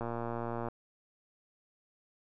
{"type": "click train", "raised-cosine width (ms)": 1, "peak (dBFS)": -23, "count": 80, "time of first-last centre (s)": [0.01, 0.685], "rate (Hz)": 117, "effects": []}